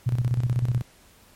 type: tone with tremolo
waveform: sine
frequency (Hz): 121.8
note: B2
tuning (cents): -24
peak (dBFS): -18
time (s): 0.06-0.82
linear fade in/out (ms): 10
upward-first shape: square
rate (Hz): 16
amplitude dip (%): 65
effects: pink hiss -55 dBFS RMS until 1.35 s + MP3 64 kbps